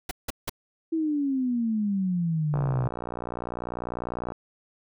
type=noise bursts; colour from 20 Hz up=pink; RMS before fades=-30 dBFS; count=3; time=0.09-0.496 s; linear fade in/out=5 ms; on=22 ms; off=170 ms
type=exponential sweep; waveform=sine; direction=down; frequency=330 to 123.47 Hz; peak=-23 dBFS; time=0.92-2.88 s; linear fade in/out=10 ms
type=click train; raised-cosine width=1 ms; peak=-18 dBFS; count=108; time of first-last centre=2.54-4.32 s; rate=60.1 Hz
effects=none